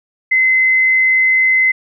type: tone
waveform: sine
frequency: 2051 Hz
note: C7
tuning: 35 cents flat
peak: -9 dBFS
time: 0.31-1.72 s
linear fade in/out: 10 ms
effects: none